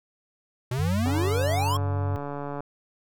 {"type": "exponential sweep", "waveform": "square", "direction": "up", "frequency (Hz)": [119.5, 1108], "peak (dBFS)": -26, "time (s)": [0.71, 1.77], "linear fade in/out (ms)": 5}
{"type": "tone with pitch glide", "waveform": "sine", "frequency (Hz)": [93, 97.45], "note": ["F#2", "G2"], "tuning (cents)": [9, -10], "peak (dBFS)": -24, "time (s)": [0.79, 2.16], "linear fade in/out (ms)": 0, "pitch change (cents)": 81, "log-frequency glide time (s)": [1.47, 1.74]}
{"type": "click train", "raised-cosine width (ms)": 1, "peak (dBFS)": -20, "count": 222, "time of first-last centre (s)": [1.06, 2.605], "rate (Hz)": 143}
{"effects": []}